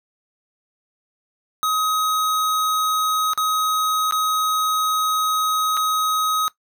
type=tone with dropouts; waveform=square; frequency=1264 Hz; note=D#6; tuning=27 cents sharp; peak=-19 dBFS; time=1.63-6.48 s; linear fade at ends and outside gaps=0 ms; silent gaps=3.334-3.376 / 4.11-4.123 / 5.769-5.773 s; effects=noise-tail reverb RT60 0.1 s tail -17 dB re dry